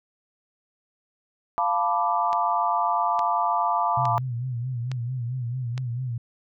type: chord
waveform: sine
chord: B half-diminished seventh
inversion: second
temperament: equal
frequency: 698.5 / 880 / 987.8 / 1174.7 Hz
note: F5 / A5 / B5 / D6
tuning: 0 / 0 / 0 / 0 cents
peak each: -26 dBFS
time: 1.58-4.18 s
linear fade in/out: 0 ms
type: click train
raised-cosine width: 0.2 ms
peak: -18 dBFS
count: 5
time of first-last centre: 2.33-5.778 s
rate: 1.16 Hz
type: tone with vibrato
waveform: sine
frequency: 123.47 Hz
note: B2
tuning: in tune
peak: -26 dBFS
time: 3.97-6.18 s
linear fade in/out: 5 ms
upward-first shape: sine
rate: 4.5 Hz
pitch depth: 98 cents each way
effects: none